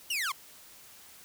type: linear sweep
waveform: sawtooth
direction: down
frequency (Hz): 2981 to 987.8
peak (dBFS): -26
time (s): 0.1-0.32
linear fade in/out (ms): 5
effects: white hiss -53 dBFS RMS until 1.24 s